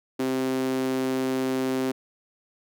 sawtooth tone with high-pass filter, 130.81 Hz, C3, in tune, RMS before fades -26 dBFS, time 0.19-1.92 s, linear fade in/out 10 ms, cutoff 310 Hz, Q 8, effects none

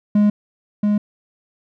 triangle tone with echo, 207.7 Hz, G#3, in tune, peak -9 dBFS, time 0.15-0.3 s, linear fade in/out 5 ms, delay 680 ms, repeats 1, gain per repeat -3 dB, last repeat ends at 0.98 s, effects none

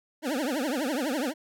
25% pulse tone with vibrato, 277.2 Hz, C#4, in tune, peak -23 dBFS, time 0.22-1.34 s, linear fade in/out 50 ms, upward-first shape triangle, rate 12 Hz, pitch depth 300 cents each way, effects none

